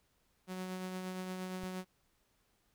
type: tone with tremolo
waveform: sawtooth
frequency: 185 Hz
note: F#3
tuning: in tune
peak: -34 dBFS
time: 0.47-1.85 s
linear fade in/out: 50 ms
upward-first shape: triangle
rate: 8.6 Hz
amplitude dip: 35%
type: click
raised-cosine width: 5 ms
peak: -35 dBFS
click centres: 1.636 s
effects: pink hiss -75 dBFS RMS until 2.74 s